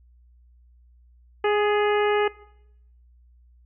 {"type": "harmonic tone with a mistuned harmonic", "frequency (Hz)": 415.3, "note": "G#4", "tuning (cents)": 0, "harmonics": [1, 2, 3, 4, 5, 6, 7], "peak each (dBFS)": [-20, -26, -30, -32, -34, -36, -37], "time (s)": [1.44, 2.28], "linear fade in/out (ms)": 5, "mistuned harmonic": 4, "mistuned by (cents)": 35, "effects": ["noise-tail reverb RT60 0.8 s tail -21 dB re dry", "added 60 Hz sine -52 dBFS peak until 3.65 s"]}